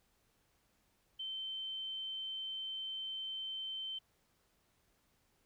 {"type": "tone", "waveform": "sine", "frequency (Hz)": 3095, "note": "G7", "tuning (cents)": -23, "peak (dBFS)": -39, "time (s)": [1.19, 3.99], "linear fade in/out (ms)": 10, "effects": ["pink hiss -75 dBFS RMS until 5.45 s"]}